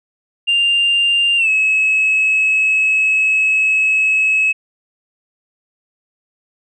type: tone with pitch glide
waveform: sine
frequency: 2794 to 2577 Hz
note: F7 to E7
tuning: 0 to -40 cents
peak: -10 dBFS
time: 0.47-4.53 s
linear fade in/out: 20 ms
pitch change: -140 cents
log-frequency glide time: 1.37-1.49 s
effects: tanh soft clip ceiling -8 dBFS